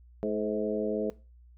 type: harmonic tone with a mistuned harmonic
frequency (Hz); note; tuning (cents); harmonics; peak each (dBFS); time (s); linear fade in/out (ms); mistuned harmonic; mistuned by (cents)
106.8; G#2; +49; 2 / 3 / 4 / 5 / 6; -33 / -36 / -31 / -35 / -37; 0.23-1.1; 0; 5; -35
effects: noise-tail reverb RT60 0.3 s tail -19 dB re dry + added 60 Hz sine -52 dBFS peak until 1.57 s